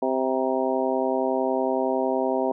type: harmonic tone with a mistuned harmonic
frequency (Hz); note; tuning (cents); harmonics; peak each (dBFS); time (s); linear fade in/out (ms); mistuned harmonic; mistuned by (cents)
130.8; C3; 0; 2 / 3 / 4 / 5 / 6 / 7; -28 / -27 / -28 / -27 / -31 / -31; 0.02-2.52; 5; 7; +42
effects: none